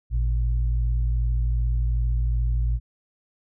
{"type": "tone pair together", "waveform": "sine", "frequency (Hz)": [55.92, 118.5], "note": ["A1", "A#2"], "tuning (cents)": [29, 29], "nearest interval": "octave + minor second", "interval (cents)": 1300, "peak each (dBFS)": [-20, -29], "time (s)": [0.1, 2.8], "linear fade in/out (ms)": 50, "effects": []}